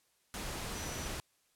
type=tone in noise; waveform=sine; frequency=5920 Hz; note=F#8; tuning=in tune; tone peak=-47 dBFS; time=0.75-1.07 s; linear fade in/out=0 ms; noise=pink; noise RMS=-40 dBFS; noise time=0.34-1.2 s; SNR=-10 dB; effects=white hiss -73 dBFS RMS until 1.55 s + low-pass 12000 Hz 12 dB/octave